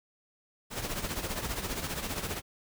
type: noise with tremolo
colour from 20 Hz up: pink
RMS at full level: -32 dBFS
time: 0.7-2.42 s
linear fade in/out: 50 ms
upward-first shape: triangle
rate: 15 Hz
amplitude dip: 70%
effects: none